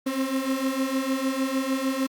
35% pulse beating tone pair, 261.6 / 268.2 Hz, C4 / C4, 0 / +43 cents, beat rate 6.6 Hz, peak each -27 / -24 dBFS, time 0.06-2.07 s, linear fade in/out 10 ms, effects Opus 32 kbps

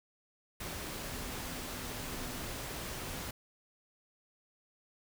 sine tone in noise, 251.1 Hz, B3, 29 cents sharp, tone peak -49 dBFS, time 1.12-2.46 s, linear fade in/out 5 ms, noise pink, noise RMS -41 dBFS, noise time 0.6-3.31 s, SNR -11 dB, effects none

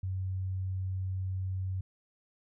sine tone, 94 Hz, F#2, 28 cents sharp, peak -31 dBFS, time 0.03-1.81 s, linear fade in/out 5 ms, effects none

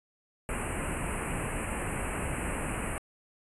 pink band-stop noise, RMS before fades -33 dBFS, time 0.49-2.98 s, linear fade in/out 0 ms, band 2800 to 7900 Hz, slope 96 dB/octave, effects resampled to 24000 Hz

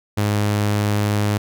sawtooth tone, 103.8 Hz, G#2, in tune, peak -13 dBFS, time 0.17-1.38 s, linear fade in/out 10 ms, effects none

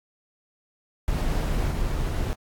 brown noise with level steps, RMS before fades -24 / -26 dBFS, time 1.08-2.33 s, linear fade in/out 0 ms, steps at 1.71 s, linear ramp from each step 2 ms, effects AAC 64 kbps

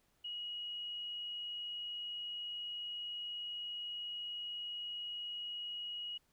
sine tone, 2900 Hz, F#7, 35 cents flat, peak -40 dBFS, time 0.24-6.18 s, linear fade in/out 10 ms, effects pink hiss -75 dBFS RMS until 6.32 s

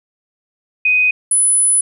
sine tone pair in turn, 2500 / 10000 Hz, D#7 / D#9, +8 / +8 cents, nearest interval 2 octaves, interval 2400 cents, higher second, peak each -10 dBFS, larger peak neither, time 0.85-1.11 / 1.31-1.81 s, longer second, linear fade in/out 5 ms, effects none

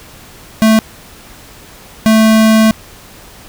square tone bursts at uneven times, 220 Hz, A3, in tune, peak -6 dBFS, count 2, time 0.62-0.79 / 2.06-2.71 s, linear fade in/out 0 ms, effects pink hiss -37 dBFS RMS until 3.48 s

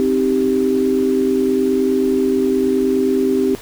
sine chord, C minor, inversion none, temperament equal, 261.6 / 311.1 / 392 Hz, C4 / Eb4 / G4, 0 / 0 / 0 cents, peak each -17 / -22 / -16 dBFS, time 0-3.55 s, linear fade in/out 0 ms, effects pink hiss -37 dBFS RMS until 3.61 s

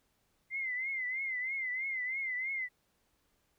sine tone with vibrato, 2073 Hz, C7, 17 cents flat, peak -33 dBFS, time 0.5-2.69 s, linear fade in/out 50 ms, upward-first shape triangle, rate 3.1 Hz, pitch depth 100 cents each way, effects pink hiss -75 dBFS RMS until 3.58 s

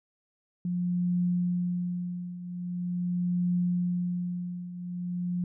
sine tone with tremolo, 177.4 Hz, F3, 27 cents sharp, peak -23 dBFS, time 0.65-5.44 s, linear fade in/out 2 ms, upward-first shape triangle, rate 0.43 Hz, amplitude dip 80%, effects none

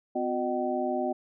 sine tone cluster, 253.3 / 359.9 / 611 / 763 Hz, B3 / F#4 / D#5 / G5, +44 / -48 / -32 / -47 cents, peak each -32 / -32 / -31 / -32 dBFS, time 0.15-1.13 s, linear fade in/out 10 ms, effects none

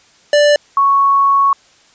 square / sine tone pair in turn, 587.3 / 1108.7 Hz, D5 / C#6, 0 / 0 cents, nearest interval major seventh, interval 1100 cents, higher second, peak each -8 dBFS, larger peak neither, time 0.33-0.56 / 0.77-1.53 s, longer second, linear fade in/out 2 ms, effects white hiss -49 dBFS RMS until 1.94 s + resampled to 16000 Hz

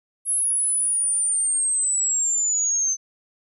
sine linear sweep, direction down, 10800 to 6170 Hz, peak -19 dBFS, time 0.25-2.97 s, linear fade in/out 50 ms, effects none

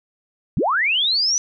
sine linear sweep, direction up, 92.5 to 6020 Hz, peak -16 dBFS, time 0.57-1.38 s, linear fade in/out 0 ms, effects none

